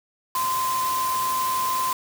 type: tone in noise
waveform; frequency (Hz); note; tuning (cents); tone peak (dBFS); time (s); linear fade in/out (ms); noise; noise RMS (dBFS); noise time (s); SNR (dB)
sine; 1034; C6; -21; -22; 0.35-1.93; 2; white; -31; 0.35-1.93; +6
effects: none